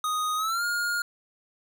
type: tone with pitch glide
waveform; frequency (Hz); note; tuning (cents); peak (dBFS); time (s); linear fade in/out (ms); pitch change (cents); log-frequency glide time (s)
square; 1244.5 to 1421.3; D#6 to F6; 0 to +30; -26; 0.04-1.02; 2; +230; 0.36-0.64
effects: none